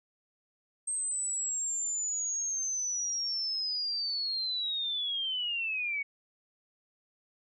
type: linear sweep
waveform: sine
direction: down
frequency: 8372 to 2217 Hz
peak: -30 dBFS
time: 0.87-6.03 s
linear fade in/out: 10 ms
effects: none